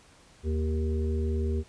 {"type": "harmonic tone", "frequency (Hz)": 77.78, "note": "D#2", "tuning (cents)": 0, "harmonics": [1, 3, 5, 6], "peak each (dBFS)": [-26, -35, -34, -42], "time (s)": [0.43, 1.64], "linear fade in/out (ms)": 50, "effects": ["pink hiss -57 dBFS RMS until 1.68 s", "resampled to 22050 Hz"]}